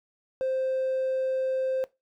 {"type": "tone", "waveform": "triangle", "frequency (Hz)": 523.3, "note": "C5", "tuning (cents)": 0, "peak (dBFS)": -22, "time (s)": [0.41, 1.84], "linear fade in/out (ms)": 0, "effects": ["noise-tail reverb RT60 0.2 s tail -20 dB re dry", "tanh soft clip ceiling -20 dBFS"]}